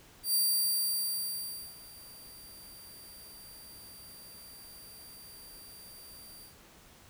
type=tone with ADSR envelope; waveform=5% pulse; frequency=4707 Hz; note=D8; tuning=3 cents sharp; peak=-18 dBFS; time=0.23-6.56 s; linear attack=110 ms; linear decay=1400 ms; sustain=-24 dB; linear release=130 ms; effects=pink hiss -57 dBFS RMS until 7.09 s